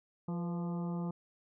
harmonic tone with a mistuned harmonic, 173.2 Hz, F3, 14 cents flat, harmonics 1 / 2 / 3 / 4 / 5 / 6 / 7, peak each -34 / -45 / -49 / -52 / -50 / -54 / -54 dBFS, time 0.28-1.11 s, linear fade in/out 5 ms, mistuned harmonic 3, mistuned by -58 cents, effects none

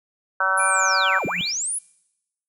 harmonic tone, 190 Hz, F#3, 46 cents sharp, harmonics 3 / 4 / 5 / 6 / 7 / 8, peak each -30 / -30 / -27 / -27 / -23 / -21 dBFS, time 0.4-1.19 s, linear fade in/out 5 ms
sine linear two-way sweep, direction down then up, 10740 to 120 to 10740 Hz, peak -23 dBFS, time 0.57-1.79 s, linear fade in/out 10 ms, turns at 1.26 s
triangle tone, 2375 Hz, D7, 19 cents sharp, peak -28 dBFS, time 0.59-1.52 s, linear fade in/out 10 ms
sine tone with exponential growth, 177.2 Hz, F3, 25 cents sharp, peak -25 dBFS, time 1.23-1.41 s, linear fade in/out 0 ms, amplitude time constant 37 ms
effects noise-tail reverb RT60 0.9 s tail -24 dB re dry

